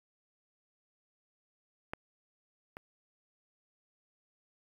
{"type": "clicks", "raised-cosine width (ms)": 0.5, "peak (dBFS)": [-21, -28], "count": 2, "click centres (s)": [1.935, 2.769], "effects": ["8-bit"]}